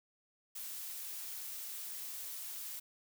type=noise; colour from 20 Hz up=blue; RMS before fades=-44 dBFS; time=0.55-2.8 s; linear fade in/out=10 ms; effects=none